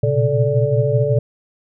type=tone cluster; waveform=sine; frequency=117 / 122.3 / 135.3 / 436.3 / 582 Hz; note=A#2 / B2 / C#3 / A4 / D5; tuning=+7 / -16 / -42 / -15 / -16 cents; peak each=-20 dBFS; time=0.03-1.19 s; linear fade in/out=5 ms; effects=none